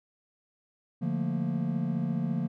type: chord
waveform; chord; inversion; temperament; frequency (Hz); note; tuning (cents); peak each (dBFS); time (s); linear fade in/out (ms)
triangle; Bb major seventh; first; just; 145.68 / 174.81 / 218.5 / 233.1; D3 / F3 / A3 / Bb3; -14 / +2 / -12 / 0; -31 / -29 / -34 / -31; 1.01-2.48; 20
effects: none